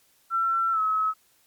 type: tone with pitch glide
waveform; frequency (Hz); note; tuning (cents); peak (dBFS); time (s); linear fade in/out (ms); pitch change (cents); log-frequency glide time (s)
sine; 1348 to 1285.6; E6 to E6; +38 to -44; -21; 0.3-1.14; 50; -82; 0.72-0.8
effects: white hiss -63 dBFS RMS until 1.46 s + MP3 96 kbps